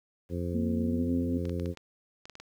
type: harmonic tone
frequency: 87.1 Hz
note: F2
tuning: 4 cents flat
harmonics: 1 / 2 / 3 / 4 / 5 / 6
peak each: -33 / -36 / -38 / -39 / -40 / -41 dBFS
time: 0.29-1.75 s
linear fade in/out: 50 ms
type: tone with pitch glide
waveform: sine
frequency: 233.1 to 257.2 Hz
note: A#3 to C4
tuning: 0 to -30 cents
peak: -28 dBFS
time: 0.54-1.38 s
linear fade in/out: 10 ms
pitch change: +170 cents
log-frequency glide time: 0.81-1.11 s
type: clicks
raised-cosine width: 0.2 ms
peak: -28 dBFS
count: 9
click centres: 1.454 / 1.495 / 1.598 / 1.659 / 1.773 / 2.255 / 2.297 / 2.354 / 2.4 s
effects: 10-bit